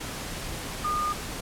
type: tone in noise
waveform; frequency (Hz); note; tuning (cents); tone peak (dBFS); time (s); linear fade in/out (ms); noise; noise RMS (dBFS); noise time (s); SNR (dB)
sine; 1218; D#6; -37; -25; 0.84-1.13; 10; pink; -35; 0-1.41; +7
effects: low-pass 12000 Hz 12 dB/octave